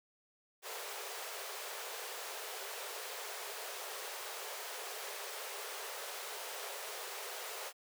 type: high-pass noise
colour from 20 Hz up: pink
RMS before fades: -44 dBFS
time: 0.62-7.73 s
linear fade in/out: 50 ms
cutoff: 390 Hz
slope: 96 dB/octave
effects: none